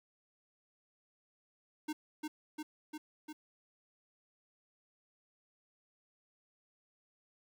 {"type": "tone with echo", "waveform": "square", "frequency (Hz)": 305.8, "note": "D#4", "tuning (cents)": -30, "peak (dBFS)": -36, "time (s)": [1.88, 1.93], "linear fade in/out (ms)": 10, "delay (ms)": 350, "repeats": 4, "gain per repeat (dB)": -2, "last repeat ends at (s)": 3.33, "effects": ["11-bit"]}